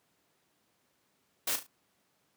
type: noise with echo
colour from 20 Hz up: white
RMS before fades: -31 dBFS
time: 1.47-1.56 s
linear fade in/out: 5 ms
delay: 36 ms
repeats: 3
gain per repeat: -9 dB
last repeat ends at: 1.668 s
effects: pink hiss -73 dBFS RMS until 2.36 s + high-pass 150 Hz 12 dB/octave